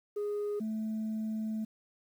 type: tone pair in turn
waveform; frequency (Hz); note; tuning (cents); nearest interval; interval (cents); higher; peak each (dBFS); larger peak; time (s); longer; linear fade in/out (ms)
sine; 413.5 / 218.4; G#4 / A3; -8 / -13; major seventh; 1105; first; -29 / -30; first; 0.16-0.6 / 0.6-1.65; second; 10
effects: tanh soft clip ceiling -30 dBFS + 10-bit